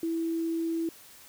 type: tone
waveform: sine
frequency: 329.6 Hz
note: E4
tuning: in tune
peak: -27 dBFS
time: 0.03-0.89 s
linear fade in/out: 2 ms
effects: white hiss -52 dBFS RMS until 1.28 s